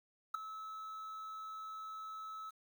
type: tone with ADSR envelope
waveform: triangle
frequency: 1300 Hz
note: E6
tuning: 24 cents flat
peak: -27 dBFS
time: 0.34-2.51 s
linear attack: 8 ms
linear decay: 4 ms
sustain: -15 dB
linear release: 20 ms
effects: 10-bit